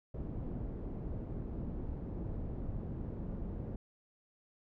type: low-pass noise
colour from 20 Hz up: pink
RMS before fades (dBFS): -40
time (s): 0.14-3.76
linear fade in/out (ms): 5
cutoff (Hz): 350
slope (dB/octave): 12
effects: none